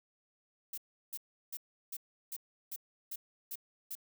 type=noise bursts; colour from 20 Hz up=violet; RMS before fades=-41 dBFS; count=9; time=0.73-3.953 s; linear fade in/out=5 ms; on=47 ms; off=350 ms; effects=none